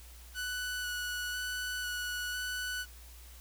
sawtooth tone with vibrato, 1480 Hz, F#6, in tune, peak -31 dBFS, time 0.34-2.86 s, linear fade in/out 50 ms, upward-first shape square, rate 1 Hz, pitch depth 10 cents each way, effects added 60 Hz sine -50 dBFS peak until 3.4 s + white hiss -56 dBFS RMS until 3.4 s

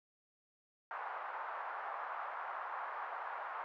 white band-pass noise, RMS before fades -43 dBFS, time 0.91-3.64 s, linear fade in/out 0 ms, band 730 to 1300 Hz, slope 24 dB/octave, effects none

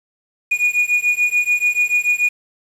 triangle beating tone pair, 2447 / 2453.9 Hz, D#7 / D#7, -29 / -25 cents, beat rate 6.9 Hz, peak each -16 dBFS, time 0.51-2.29 s, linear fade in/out 10 ms, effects resampled to 32000 Hz + 7-bit

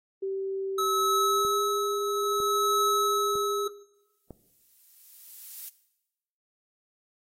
sine tone with pitch glide, 387.3 to 405.6 Hz, G4 to G#4, -21 to -41 cents, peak -28 dBFS, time 0.22-3.68 s, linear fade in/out 10 ms, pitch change +80 cents, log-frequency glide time 1-1.6 s
square tone with tremolo, 1293 Hz, E6, 34 cents flat, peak -23 dBFS, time 0.78-3.68 s, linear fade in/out 5 ms, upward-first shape triangle, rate 0.61 Hz, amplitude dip 65%
click train, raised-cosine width 2 ms, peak -28 dBFS, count 4, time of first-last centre 1.45-4.307 s, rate 1.05 Hz
violet noise with exponential growth, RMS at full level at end -37 dBFS, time 3.94-5.69 s, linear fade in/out 5 ms, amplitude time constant 380 ms
effects noise-tail reverb RT60 0.9 s tail -17 dB re dry + AAC 48 kbps

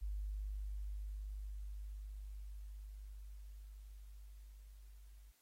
sine tone with level ramp, 50.6 Hz, G#1, 44 cents flat, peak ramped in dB -38 to -55 dBFS, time 0.01-5.32 s, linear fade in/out 20 ms, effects white hiss -74 dBFS RMS until 5.41 s + AAC 48 kbps

